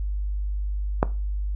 click, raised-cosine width 1 ms, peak -4 dBFS, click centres 1.029 s, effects noise-tail reverb RT60 0.3 s tail -17 dB re dry + added 50 Hz sine -24 dBFS peak until 1.55 s

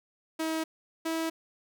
sawtooth tone pair in turn, 320 / 325 Hz, D#4 / E4, +49 / -24 cents, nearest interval unison, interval 27 cents, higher second, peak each -25 dBFS, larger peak neither, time 0.39-0.64 / 1.05-1.3 s, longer neither, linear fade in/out 10 ms, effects none

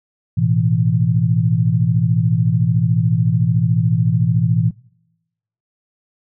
sine chord, A suspended second, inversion none, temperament just, 110 / 123.75 / 165 Hz, A2 / B2 / E3, 0 / +4 / +2 cents, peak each -17 dBFS, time 0.37-4.71 s, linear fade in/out 10 ms, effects noise-tail reverb RT60 1.0 s tail -26 dB re dry

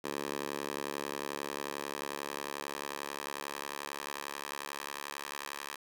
10% pulse tone with high-pass filter sweep, 71.2 Hz, C#2, 47 cents sharp, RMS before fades -40 dBFS, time 0.04-5.76 s, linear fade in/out 5 ms, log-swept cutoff 390 to 1100 Hz, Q 0.84, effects 10-bit

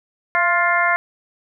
harmonic tone with a mistuned harmonic, 351 Hz, F4, 9 cents sharp, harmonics 2 / 3 / 4 / 5 / 6, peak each -21 / -21 / -21 / -21 / -21 dBFS, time 0.35-0.96 s, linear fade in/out 0 ms, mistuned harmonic 2, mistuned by -37 cents, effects none

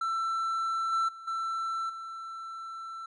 triangle tone with level steps, 1337 Hz, E6, 24 cents sharp, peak -26 / -23 / -41 / -28 / -36 dBFS, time 0.01-3.06 s, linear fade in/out 5 ms, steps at 0.92 / 1.08 / 1.27 / 1.89 s, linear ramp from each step 10 ms, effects resampled to 24000 Hz

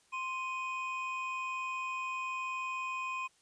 triangle tone pair together, 1046.5 / 2494 Hz, C6 / D#7, 0 / +3 cents, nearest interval octave + minor third, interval 1503 cents, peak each -35 / -37 dBFS, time 0.12-3.28 s, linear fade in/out 20 ms, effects white hiss -68 dBFS RMS until 3.41 s + resampled to 22050 Hz

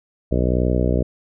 harmonic tone, 61.74 Hz, B1, in tune, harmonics 1 / 2 / 3 / 4 / 5 / 6 / 7 / 8 / 9 / 10, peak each -20 / -23 / -25 / -26 / -27 / -28 / -28 / -29 / -30 / -30 dBFS, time 0.31-1.03 s, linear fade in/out 10 ms, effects none

